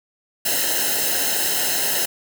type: noise with comb filter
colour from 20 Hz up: white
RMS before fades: -21 dBFS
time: 0.45-2.06 s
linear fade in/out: 10 ms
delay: 0.86 ms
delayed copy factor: -0.9
effects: none